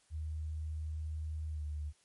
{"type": "tone with pitch glide", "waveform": "sine", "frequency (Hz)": [77.78, 74.78], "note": ["D#2", "D2"], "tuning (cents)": [0, 32], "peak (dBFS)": -36, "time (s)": [0.1, 1.93], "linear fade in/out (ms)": 50, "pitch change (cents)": -68, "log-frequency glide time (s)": [1.5, 1.64], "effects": ["white hiss -70 dBFS RMS until 2.04 s", "MP3 48 kbps"]}